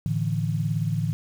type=chord; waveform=sine; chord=A suspended fourth; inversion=none; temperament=just; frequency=110 / 146.67 / 165 Hz; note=A2 / D3 / E3; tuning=0 / -2 / +2 cents; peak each=-27 dBFS; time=0.06-1.13 s; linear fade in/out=0 ms; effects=8-bit